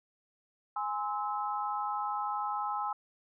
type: chord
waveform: sine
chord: Ab augmented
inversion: none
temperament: just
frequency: 830.6 / 1038.3 / 1297.8 Hz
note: Ab5 / C6 / E6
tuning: 0 / -14 / -27 cents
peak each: -34 / -37 / -36 dBFS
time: 0.76-2.93 s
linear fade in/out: 5 ms
effects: none